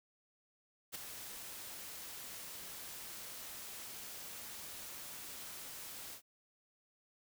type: noise with ADSR envelope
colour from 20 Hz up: white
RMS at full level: -41 dBFS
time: 0.92-6.22 s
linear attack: 30 ms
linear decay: 9 ms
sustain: -7 dB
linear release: 89 ms
effects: none